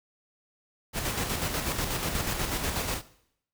pink noise with tremolo, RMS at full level -29 dBFS, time 0.93-3.02 s, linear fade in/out 50 ms, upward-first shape square, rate 8.2 Hz, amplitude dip 40%, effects noise-tail reverb RT60 0.7 s tail -17 dB re dry

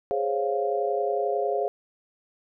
sine chord, Db major seventh, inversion second, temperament equal, 415.3 / 523.3 / 554.4 / 698.5 Hz, Ab4 / C5 / Db5 / F5, 0 / 0 / 0 / 0 cents, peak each -27 / -31 / -30 / -28 dBFS, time 0.11-1.68 s, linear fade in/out 0 ms, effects none

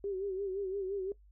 sine tone with vibrato, 388 Hz, G4, 18 cents flat, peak -33 dBFS, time 0.04-1.12 s, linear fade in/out 2 ms, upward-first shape sine, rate 5.8 Hz, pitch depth 78 cents each way, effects noise-tail reverb RT60 0.1 s tail -18 dB re dry + added 50 Hz sine -57 dBFS peak until 1.31 s

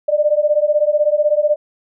sine beating tone pair, 590 / 606 Hz, D5 / D#5, +8 / -46 cents, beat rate 16 Hz, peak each -15 / -15 dBFS, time 0.08-1.56 s, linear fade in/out 10 ms, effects none

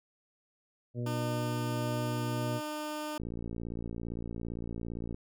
harmonic tone, 120.8 Hz, B2, 38 cents flat, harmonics 1 / 2 / 3 / 4 / 5, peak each -33 / -39 / -43 / -45 / -47 dBFS, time 0.94-2.61 s, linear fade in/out 50 ms
15% pulse tone, 302.8 Hz, D#4, 47 cents flat, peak -29 dBFS, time 1.06-3.18 s, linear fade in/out 5 ms
click train, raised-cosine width 3 ms, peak -26 dBFS, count 113, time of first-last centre 3.2-5.144 s, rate 57.6 Hz
effects none

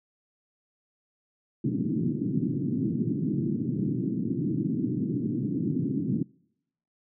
white band-pass noise, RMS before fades -28 dBFS, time 1.64-6.23 s, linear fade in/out 5 ms, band 120 to 320 Hz, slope 48 dB/octave, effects noise-tail reverb RT60 0.8 s tail -26 dB re dry

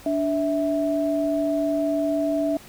sine tone pair together, 291.7 / 654 Hz, D4 / E5, -12 / -14 cents, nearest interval octave + major second, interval 1398 cents, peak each -23 dBFS, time 0.06-2.57 s, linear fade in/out 2 ms, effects pink hiss -46 dBFS RMS until 2.68 s

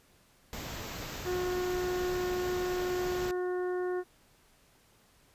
pink band-stop noise, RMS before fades -40 dBFS, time 0.53-3.31 s, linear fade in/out 0 ms, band 7800 to 12000 Hz, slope 96 dB/octave
harmonic tone, 362.1 Hz, F#4, 37 cents flat, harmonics 1 / 2 / 3 / 4 / 5, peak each -30 / -42 / -46 / -46 / -49 dBFS, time 1.24-4.04 s, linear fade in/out 50 ms
effects pink hiss -64 dBFS RMS until 5.34 s + resampled to 32000 Hz

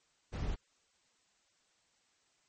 brown noise, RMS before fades -36 dBFS, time 0.32-0.56 s, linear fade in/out 20 ms, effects white hiss -73 dBFS RMS until 2.48 s + MP3 32 kbps

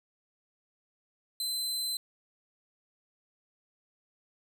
sawtooth tone, 4060 Hz, B7, 47 cents sharp, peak -28 dBFS, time 1.4-1.97 s, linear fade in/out 2 ms, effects none

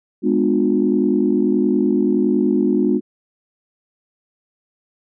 sine chord, G# diminished seventh, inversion none, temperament just, 207.7 / 249.2 / 299 / 358.8 Hz, G#3 / B3 / D4 / F4, 0 / +16 / +31 / +47 cents, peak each -19 dBFS, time 0.22-3.01 s, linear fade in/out 50 ms, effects tanh soft clip ceiling -3 dBFS

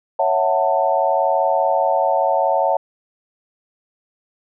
sine chord, F# minor seventh, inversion second, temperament equal with one note detuned, 554.4 / 659.3 / 740 / 891.8 Hz, C#5 / E5 / F#5 / A5, 0 / 0 / 0 / +23 cents, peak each -20 dBFS, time 0.19-2.77 s, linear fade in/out 5 ms, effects none

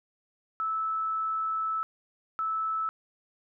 sine tone pair in turn, 1309 / 1309 Hz, E6 / E6, -13 / -13 cents, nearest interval unison, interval 0 cents, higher neither, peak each -27 dBFS, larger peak neither, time 0.6-1.83 / 2.39-2.89 s, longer first, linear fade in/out 0 ms, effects none

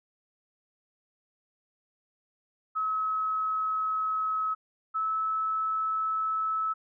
sine tone pair in turn, 1285 / 1302.2 Hz, E6 / E6, -45 / -22 cents, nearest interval unison, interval 23 cents, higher second, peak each -26 dBFS, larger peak neither, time 2.75-4.55 / 4.94-6.74 s, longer neither, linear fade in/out 20 ms, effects none

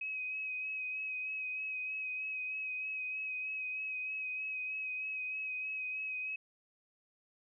sine tone with vibrato, 2536 Hz, D#7, 32 cents sharp, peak -36 dBFS, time 0.01-6.36 s, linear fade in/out 5 ms, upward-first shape sine, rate 3.2 Hz, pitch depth 22 cents each way, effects none

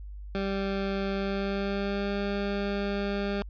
20% pulse tone with pitch glide, 196 to 200.7 Hz, G3 to G3, 0 to +41 cents, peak -23 dBFS, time 0.35-3.42 s, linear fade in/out 0 ms, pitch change +41 cents, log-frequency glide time 1.13-2.14 s, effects added 50 Hz sine -38 dBFS peak until 3.49 s + resampled to 11025 Hz

